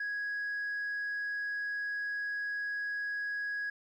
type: tone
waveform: sine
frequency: 1661.2 Hz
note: G#6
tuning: in tune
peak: -31 dBFS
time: 0-3.7 s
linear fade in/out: 5 ms
effects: tanh soft clip ceiling -31 dBFS + 12-bit